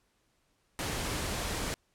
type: noise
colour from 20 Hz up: pink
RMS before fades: -34 dBFS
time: 0.79-1.74 s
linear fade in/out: 0 ms
effects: pink hiss -73 dBFS RMS until 1.94 s + low-pass 11000 Hz 12 dB/octave